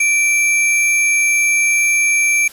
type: tone with sample-and-hold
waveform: sine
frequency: 2339 Hz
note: D7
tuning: 8 cents flat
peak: -11 dBFS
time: 0-2.48 s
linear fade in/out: 5 ms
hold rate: 8820 Hz
effects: white hiss -39 dBFS RMS until 2.52 s + resampled to 32000 Hz